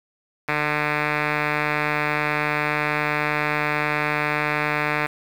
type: tone with low-pass filter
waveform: 5% pulse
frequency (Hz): 149.7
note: D3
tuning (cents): +33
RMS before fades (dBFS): -23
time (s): 0.48-5.07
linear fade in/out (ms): 10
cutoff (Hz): 2500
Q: 4.1
effects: 7-bit